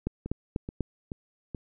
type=two click trains; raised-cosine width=3 ms; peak=-15 / -22 dBFS; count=4 / 4; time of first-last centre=0.07-0.807 / 0.26-1.548 s; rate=4.07 / 2.33 Hz; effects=none

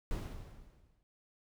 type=noise with exponential decay; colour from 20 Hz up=brown; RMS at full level=-34 dBFS; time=0.11-1.03 s; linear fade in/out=0 ms; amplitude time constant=200 ms; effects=none

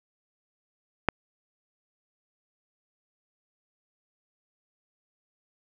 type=click; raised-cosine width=0.5 ms; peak=-5 dBFS; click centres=1.087 s; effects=none

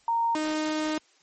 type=tone pair in turn; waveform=sine / sawtooth; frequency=926 / 309 Hz; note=A#5 / D#4; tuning=-12 / -12 cents; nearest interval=octave + perfect fifth; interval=1900 cents; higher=first; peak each=-22 dBFS; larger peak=neither; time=0.08-0.35 / 0.35-0.98 s; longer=second; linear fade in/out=2 ms; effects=white hiss -62 dBFS RMS until 1.22 s + MP3 32 kbps

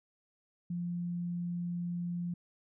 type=tone; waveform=sine; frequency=174.2 Hz; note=F3; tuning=4 cents flat; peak=-33 dBFS; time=0.7-2.34 s; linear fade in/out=5 ms; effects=none

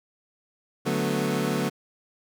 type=chord; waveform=25% pulse; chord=B minor seventh; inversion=first; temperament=equal; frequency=146.83 / 185 / 220 / 246.9 Hz; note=D3 / F#3 / A3 / B3; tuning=0 / 0 / 0 / 0 cents; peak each=-26 dBFS; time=0.85-1.7 s; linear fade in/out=20 ms; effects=none

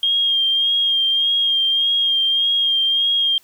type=tone with vibrato; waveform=triangle; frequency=3224 Hz; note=G7; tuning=48 cents sharp; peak=-11 dBFS; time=0.03-3.38 s; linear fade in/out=2 ms; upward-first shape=sine; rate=1.7 Hz; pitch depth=28 cents each way; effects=tanh soft clip ceiling -13 dBFS + white hiss -54 dBFS RMS until 3.43 s

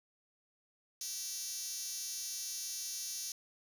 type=tone with high-pass filter; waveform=5% pulse; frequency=386.9 Hz; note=G4; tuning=23 cents flat; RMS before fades=-41 dBFS; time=1.01-3.32 s; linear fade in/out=2 ms; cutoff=6500 Hz; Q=4.8; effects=11-bit

